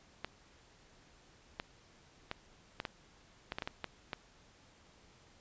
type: clicks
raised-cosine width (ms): 0.3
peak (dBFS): -21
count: 11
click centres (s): 0.246 / 1.599 / 2.314 / 2.801 / 2.852 / 3.521 / 3.585 / 3.622 / 3.675 / 3.843 / 4.132
effects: pink hiss -63 dBFS RMS until 5.4 s + resampled to 16000 Hz